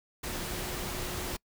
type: tone in noise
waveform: sine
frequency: 360 Hz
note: F#4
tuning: 47 cents flat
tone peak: -44 dBFS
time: 0.23-1.37 s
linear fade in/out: 10 ms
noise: pink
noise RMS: -36 dBFS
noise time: 0.23-1.37 s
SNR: -11 dB
effects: noise-tail reverb RT60 0.1 s tail -26 dB re dry